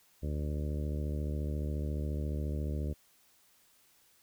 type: harmonic tone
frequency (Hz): 74.3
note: D2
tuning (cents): +21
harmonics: 1 / 2 / 3 / 4 / 5 / 6 / 7 / 8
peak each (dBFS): -33 / -39 / -43 / -45 / -47 / -49 / -50 / -51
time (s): 0.22-2.94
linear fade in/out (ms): 20
effects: white hiss -66 dBFS RMS until 4.22 s